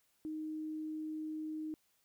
sine tone, 311.1 Hz, D#4, in tune, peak -38 dBFS, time 0.25-1.74 s, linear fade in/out 0 ms, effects white hiss -75 dBFS RMS until 2.04 s

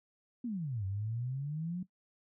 sine exponential two-way sweep, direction down then up, 254.4 to 94 to 185.7 Hz, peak -34 dBFS, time 0.44-1.83 s, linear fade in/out 5 ms, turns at 0.85 s, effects noise-tail reverb RT60 0.1 s tail -17 dB re dry

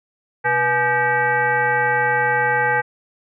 sine tone with frequency modulation, 1206 Hz, D6, 46 cents sharp, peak -15 dBFS, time 0.44-2.82 s, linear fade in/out 20 ms, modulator 359 Hz, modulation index 2.1, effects none

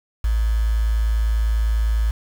sine tone with quantisation, 55 Hz, A1, in tune, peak -16 dBFS, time 0.24-2.11 s, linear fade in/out 5 ms, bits 6, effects none

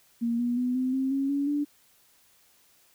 sine tone with pitch steps, 233.9 / 241.3 / 249 / 256.8 / 265 / 273.4 / 282 / 291 Hz, A#3 / B3 / B3 / C4 / C4 / C#4 / C#4 / D4, +6 / -40 / +14 / -32 / +22 / -24 / +30 / -16 cents, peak -24 dBFS, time 0.21-1.65 s, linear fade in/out 20 ms, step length 180 ms, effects white hiss -62 dBFS RMS until 2.94 s

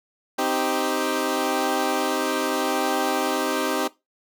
15% pulse chord, C minor, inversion none, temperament equal, 261.6 / 311.1 / 392 Hz, C4 / Eb4 / G4, 0 / 0 / 0 cents, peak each -20 dBFS, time 0.38-3.88 s, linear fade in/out 10 ms, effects noise-tail reverb RT60 0.2 s tail -18 dB re dry

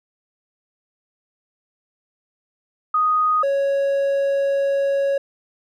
sine / triangle tone pair in turn, 1244.5 / 554.4 Hz, D#6 / C#5, 0 / 0 cents, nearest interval octave + major second, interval 1400 cents, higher first, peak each -15 dBFS, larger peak neither, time 2.94-3.43 / 3.43-5.18 s, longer second, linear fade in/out 5 ms, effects none

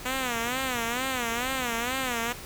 5% pulse tone with vibrato, 246.9 Hz, B3, in tune, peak -16 dBFS, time 0.05-2.33 s, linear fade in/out 10 ms, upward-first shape sine, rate 2.2 Hz, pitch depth 130 cents each way, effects pink hiss -41 dBFS RMS until 2.45 s

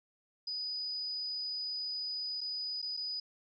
sine tone with dropouts, 4967 Hz, D#8, 4 cents flat, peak -35 dBFS, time 0.47-3.2 s, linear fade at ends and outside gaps 5 ms, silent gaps 2.408-2.412 / 2.818-2.825 / 2.968-2.972 s, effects none

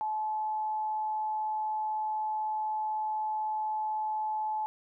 sine tone with amplitude modulation, 862 Hz, A5, 36 cents flat, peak -28 dBFS, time 0.01-4.66 s, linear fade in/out 0 ms, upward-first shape sine, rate 180 Hz, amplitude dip 25%, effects none

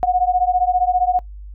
sine beating tone pair, 721 / 736 Hz, F#5 / F#5, -45 / -9 cents, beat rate 15 Hz, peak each -17 / -17 dBFS, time 0.03-1.19 s, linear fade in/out 0 ms, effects noise-tail reverb RT60 0.1 s tail -22 dB re dry + added 50 Hz sine -32 dBFS peak until 1.54 s

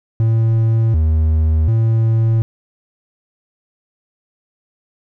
triangle tone with pitch steps, 112.8 / 78.8 / 112.6 Hz, A2 / D#2 / A2, +44 / +23 / +40 cents, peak -9 dBFS, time 0.2-2.42 s, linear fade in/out 0 ms, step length 740 ms, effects none

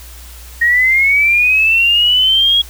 sine linear sweep, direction up, 1864.7 to 3322 Hz, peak -8 dBFS, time 0.61-2.62 s, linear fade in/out 10 ms, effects added 60 Hz sine -33 dBFS peak until 2.69 s + white hiss -38 dBFS RMS until 2.69 s

